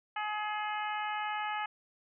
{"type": "harmonic tone", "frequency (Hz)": 422.6, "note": "G#4", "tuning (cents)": 30, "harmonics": [2, 3, 4, 5, 6, 7], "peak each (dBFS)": [-35, -39, -41, -43, -45, -46], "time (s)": [0.16, 1.66], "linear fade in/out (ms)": 5, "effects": []}